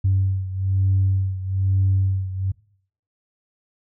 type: beating tone pair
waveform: sine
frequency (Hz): 95.5 / 96.6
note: G2 / G2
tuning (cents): -45 / -25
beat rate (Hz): 1.1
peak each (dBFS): -18 / -22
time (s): 0.04-2.52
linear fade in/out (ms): 10
effects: noise-tail reverb RT60 0.6 s tail -23 dB re dry + tanh soft clip ceiling -11 dBFS